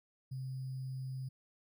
sine tone with sample-and-hold, 131.2 Hz, C3, 5 cents sharp, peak -38 dBFS, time 0.31-1.29 s, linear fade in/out 10 ms, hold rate 4900 Hz, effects none

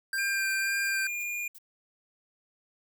square tone with vibrato, 1578 Hz, G6, 11 cents sharp, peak -29 dBFS, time 0.13-1.07 s, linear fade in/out 2 ms, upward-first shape sine, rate 1.9 Hz, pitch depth 17 cents each way
violet noise bursts, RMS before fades -48 dBFS, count 5, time 0.15-1.585 s, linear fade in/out 5 ms, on 39 ms, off 310 ms
square tone with pitch glide, 2404 to 2421 Hz, D7 to D#7, +40 to -48 cents, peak -32 dBFS, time 0.18-1.48 s, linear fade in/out 5 ms, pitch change +12 cents, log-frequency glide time 0.85-1.36 s
effects none

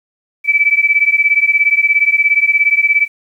sine beating tone pair, 2299 / 2316 Hz, D7 / D7, -37 / -25 cents, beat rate 17 Hz, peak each -12 dBFS, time 0.44-3.08 s, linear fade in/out 50 ms, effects 8-bit

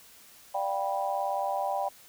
sine chord, G dominant seventh, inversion second, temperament just, 588 / 705.6 / 784 / 980 Hz, D5 / F5 / G5 / B5, +2 / +18 / 0 / -14 cents, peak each -33 / -36 / -30 / -35 dBFS, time 0.54-1.89 s, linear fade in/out 10 ms, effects white hiss -54 dBFS RMS until 2.08 s

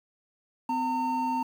triangle tone pair together, 255.4 / 910.9 Hz, C4 / A#5, -42 / -40 cents, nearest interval octave + minor seventh, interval 2202 cents, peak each -29 / -25 dBFS, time 0.69-1.43 s, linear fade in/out 5 ms, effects 9-bit

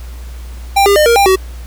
square tone with pitch steps, 792 / 402.2 / 606 / 468 / 797 / 378.3 Hz, G5 / G4 / D#5 / A#4 / G5 / F#4, +18 / +44 / -46 / +7 / +28 / +38 cents, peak -7 dBFS, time 0.76-1.36 s, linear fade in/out 10 ms, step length 100 ms, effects added 60 Hz sine -25 dBFS peak until 1.66 s + pink hiss -40 dBFS RMS until 1.66 s

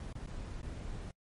brown noise with dropouts, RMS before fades -42 dBFS, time 0-1.11 s, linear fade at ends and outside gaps 2 ms, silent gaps 0.128-0.152 / 0.262-0.272 / 0.615-0.629 s, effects noise-tail reverb RT60 0.1 s tail -25 dB re dry + MP3 48 kbps

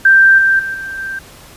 sine tone with level steps, 1571 Hz, G6, 3 cents sharp, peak -4 / -8 / -18 / -22 / -20 dBFS, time 0.05-1.19 s, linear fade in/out 5 ms, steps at 0.38 / 0.59 / 0.74 / 0.98 s, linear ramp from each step 5 ms, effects pink hiss -39 dBFS RMS until 1.56 s + resampled to 32000 Hz

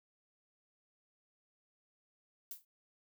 violet noise with exponential decay, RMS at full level -40 dBFS, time 2.51-2.65 s, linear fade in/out 2 ms, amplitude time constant 30 ms, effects none

